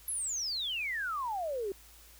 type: exponential sweep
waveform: sine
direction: down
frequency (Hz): 11460 to 374.2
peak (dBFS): -32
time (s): 0.08-1.72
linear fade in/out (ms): 2
effects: added 56 Hz sine -58 dBFS peak until 2.19 s + white hiss -57 dBFS RMS until 2.19 s